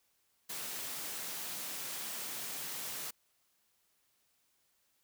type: high-pass noise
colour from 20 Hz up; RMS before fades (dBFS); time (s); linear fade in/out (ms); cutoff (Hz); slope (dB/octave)
white; -41; 0.49-3.11; 10; 120; 48
effects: white hiss -75 dBFS RMS until 5.03 s